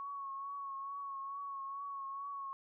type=tone with vibrato; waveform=sine; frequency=1107 Hz; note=C#6; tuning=3 cents flat; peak=-40 dBFS; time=0-2.53 s; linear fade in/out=0 ms; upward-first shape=triangle; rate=2.3 Hz; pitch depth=35 cents each way; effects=none